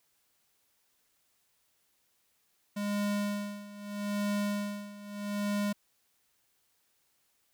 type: tone with tremolo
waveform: square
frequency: 204.7 Hz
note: G#3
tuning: 25 cents flat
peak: -29 dBFS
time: 2.76-5.73 s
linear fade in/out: 10 ms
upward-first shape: sine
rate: 0.79 Hz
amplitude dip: 85%
effects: white hiss -73 dBFS RMS until 7.53 s